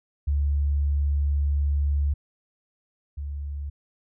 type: tone pair in turn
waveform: sine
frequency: 71.7 / 71.7 Hz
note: D2 / D2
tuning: -41 / -41 cents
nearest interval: unison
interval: 0 cents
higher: neither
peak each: -20 / -29 dBFS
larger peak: first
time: 0.27-2.14 / 3.17-3.7 s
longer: first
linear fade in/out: 10 ms
effects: none